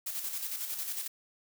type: noise with tremolo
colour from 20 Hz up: blue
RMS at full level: -35 dBFS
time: 0.06-1.08 s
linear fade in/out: 10 ms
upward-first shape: square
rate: 11 Hz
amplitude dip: 45%
effects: none